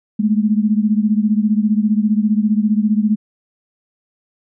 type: beating tone pair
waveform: sine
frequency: 208.4 / 223.4 Hz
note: G#3 / A3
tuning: +6 / +27 cents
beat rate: 15 Hz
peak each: -14 / -17 dBFS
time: 0.19-3.16 s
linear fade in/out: 10 ms
effects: none